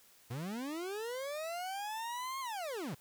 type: linear two-way sweep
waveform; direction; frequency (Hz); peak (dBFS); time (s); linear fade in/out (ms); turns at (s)
40% pulse; up then down; 110 to 1087 to 110; -37; 0.3-2.95; 10; 2.4
effects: white hiss -63 dBFS RMS until 3 s